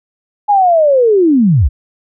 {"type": "linear sweep", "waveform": "sine", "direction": "down", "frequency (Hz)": [842, 49.7], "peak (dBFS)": -6, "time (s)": [0.48, 1.69], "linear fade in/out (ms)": 20, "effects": []}